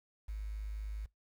sine tone with quantisation, 52.3 Hz, G#1, 13 cents sharp, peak -37 dBFS, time 0.28-1.06 s, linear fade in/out 10 ms, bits 10, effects noise-tail reverb RT60 0.2 s tail -23 dB re dry

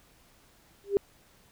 sine tone with exponential growth, 400.2 Hz, G4, 36 cents sharp, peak -16 dBFS, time 0.84-0.97 s, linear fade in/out 0 ms, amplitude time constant 28 ms, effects pink hiss -61 dBFS RMS until 1.51 s

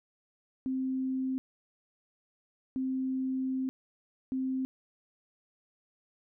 sine tone bursts at uneven times, 261.6 Hz, C4, in tune, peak -29 dBFS, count 3, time 0.66-1.38 / 2.76-3.69 / 4.32-4.65 s, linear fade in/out 0 ms, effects none

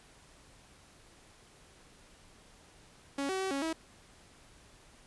sawtooth tone with pitch steps, 278.4 / 379.7 / 382 / 276.5 / 323.1 Hz, C#4 / F#4 / G4 / C#4 / E4, +8 / +45 / -45 / -4 / -35 cents, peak -28 dBFS, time 3.18-3.73 s, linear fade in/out 5 ms, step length 110 ms, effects pink hiss -59 dBFS RMS until 5.06 s + resampled to 24000 Hz

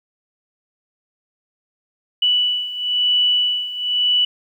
sine beating tone pair, 2960 / 2961 Hz, F#7 / F#7, 0 / +1 cents, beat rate 1 Hz, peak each -21 / -17 dBFS, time 2.22-4.25 s, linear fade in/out 5 ms, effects 9-bit

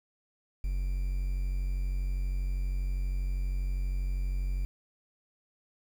triangle tone with quantisation, 46.25 Hz, F#1, in tune, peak -26 dBFS, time 0.64-4.65 s, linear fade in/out 0 ms, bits 9, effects none

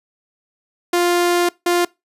sawtooth tone bursts at uneven times, 350.2 Hz, F4, 5 cents sharp, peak -10 dBFS, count 2, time 0.93-1.49 / 1.66-1.85 s, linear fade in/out 5 ms, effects noise-tail reverb RT60 0.2 s tail -22 dB re dry + resampled to 32000 Hz

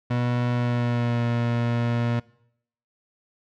30% pulse tone with pitch glide, 121.9 to 118.57 Hz, B2 to A#2, -22 to +30 cents, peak -19 dBFS, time 0.1-2.2 s, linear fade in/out 10 ms, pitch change -48 cents, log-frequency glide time 0.52-1.23 s, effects noise-tail reverb RT60 0.7 s tail -22 dB re dry + low-pass 3000 Hz 12 dB/octave

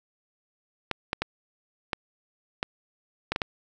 clicks, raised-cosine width 0.3 ms, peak -10 dBFS, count 8, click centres 0.913 / 1.131 / 1.22 / 1.932 / 2.629 / 3.32 / 3.361 / 3.418 s, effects none

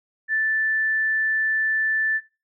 sine tone, 1760 Hz, A6, in tune, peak -19 dBFS, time 0.28-2.21 s, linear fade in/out 50 ms, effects noise-tail reverb RT60 0.3 s tail -19 dB re dry

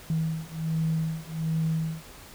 sine beating tone pair, 160 / 161.3 Hz, D#3 / E3, +49 / -37 cents, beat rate 1.3 Hz, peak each -28 dBFS, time 0.1-2.04 s, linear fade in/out 2 ms, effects tanh soft clip ceiling -18 dBFS + pink hiss -47 dBFS RMS until 2.34 s

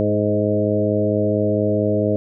harmonic tone with a mistuned harmonic, 104.4 Hz, G#2, 10 cents sharp, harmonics 1 / 2 / 3 / 4 / 5 / 6, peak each -23 / -23 / -23 / -23 / -23 / -23 dBFS, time 0-2.16 s, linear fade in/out 0 ms, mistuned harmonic 4, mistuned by +18 cents, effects none

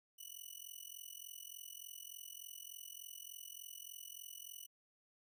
5% pulse tone with amplitude modulation, 2960 Hz, F#7, in tune, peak -37 dBFS, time 0.18-4.67 s, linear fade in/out 20 ms, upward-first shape sine, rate 43.4 Hz, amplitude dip 95%, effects none

